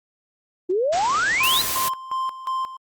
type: exponential sweep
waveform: sine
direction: up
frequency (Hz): 345.4 to 4186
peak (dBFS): -18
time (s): 0.69-1.62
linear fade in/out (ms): 10
type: noise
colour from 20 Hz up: white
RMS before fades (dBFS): -25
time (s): 0.92-1.89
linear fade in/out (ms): 10
type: tone with tremolo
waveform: triangle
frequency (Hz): 1046.5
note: C6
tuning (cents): 0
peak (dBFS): -20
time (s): 1.4-2.77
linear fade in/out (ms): 5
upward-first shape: square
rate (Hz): 2.8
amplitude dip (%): 75
effects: Opus 24 kbps